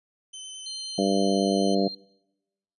20% pulse tone with vibrato, 3058 Hz, G7, 44 cents flat, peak -32 dBFS, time 0.33-1.75 s, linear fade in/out 10 ms, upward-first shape sine, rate 9.4 Hz, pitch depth 9 cents each way
sine tone, 4186 Hz, C8, in tune, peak -34 dBFS, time 0.66-1.95 s, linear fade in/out 5 ms
harmonic tone, 98 Hz, G2, in tune, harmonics 2 / 3 / 4 / 5 / 6 / 7, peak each -25 / -27 / -28 / -29 / -30 / -30 dBFS, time 0.98-1.88 s, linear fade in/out 5 ms
effects noise-tail reverb RT60 1.0 s tail -26 dB re dry + resampled to 24000 Hz

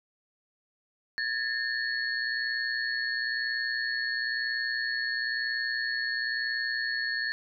sine tone cluster, 1680 / 1801 / 4350 Hz, G#6 / A6 / C#8, +19 / +40 / -33 cents, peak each -34 / -30 / -35 dBFS, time 1.18-7.32 s, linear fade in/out 0 ms, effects none

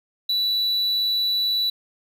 triangle tone, 3951 Hz, B7, in tune, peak -18 dBFS, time 0.29-1.7 s, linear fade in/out 5 ms, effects 8-bit

